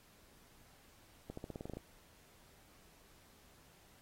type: accelerating click train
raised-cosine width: 2 ms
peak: -30 dBFS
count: 10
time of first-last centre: 1.3-1.77 s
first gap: 74 ms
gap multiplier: 0.91
effects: pink hiss -65 dBFS RMS until 4.01 s + AAC 48 kbps